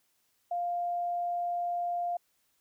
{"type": "tone", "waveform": "sine", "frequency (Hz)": 700, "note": "F5", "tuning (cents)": 4, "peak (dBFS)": -29, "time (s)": [0.51, 2.17], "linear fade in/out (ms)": 5, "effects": ["white hiss -73 dBFS RMS until 2.6 s"]}